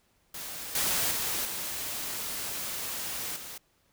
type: noise with level steps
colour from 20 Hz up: white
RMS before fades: -39 / -28 / -31 / -35 / -42 dBFS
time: 0.34-3.58 s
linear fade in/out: 5 ms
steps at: 0.75 / 1.11 / 1.45 / 3.36 s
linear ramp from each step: 2 ms
effects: pink hiss -69 dBFS RMS until 3.92 s